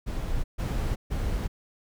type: noise bursts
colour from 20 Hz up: brown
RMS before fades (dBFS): -28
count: 3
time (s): 0.06-1.48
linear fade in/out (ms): 20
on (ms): 380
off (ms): 140
effects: none